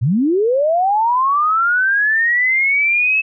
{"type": "linear sweep", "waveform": "sine", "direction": "up", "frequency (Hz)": [101.8, 2615], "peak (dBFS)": -12, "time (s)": [0.01, 3.22], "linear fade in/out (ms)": 20, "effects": []}